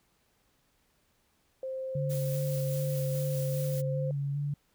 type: tone with pitch glide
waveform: sine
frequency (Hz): 525 to 522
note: C5 to C5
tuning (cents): +6 to -4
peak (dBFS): -33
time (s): 1.63-4.11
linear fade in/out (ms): 2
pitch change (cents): -10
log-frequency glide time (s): 2.81-3.07
type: tone with vibrato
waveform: sine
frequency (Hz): 142.3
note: C#3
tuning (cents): +46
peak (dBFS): -29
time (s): 1.95-4.54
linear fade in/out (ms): 5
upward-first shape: square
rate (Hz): 2.5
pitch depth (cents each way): 22
type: noise with tremolo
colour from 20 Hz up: blue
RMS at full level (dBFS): -42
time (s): 2.09-3.82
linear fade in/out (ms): 20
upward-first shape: triangle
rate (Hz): 4.8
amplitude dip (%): 25
effects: pink hiss -71 dBFS RMS until 4.74 s